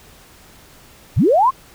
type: linear sweep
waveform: sine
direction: up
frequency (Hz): 55.5 to 1108.7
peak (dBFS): -10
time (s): 1.16-1.51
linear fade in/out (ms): 20
effects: pink hiss -46 dBFS RMS until 1.74 s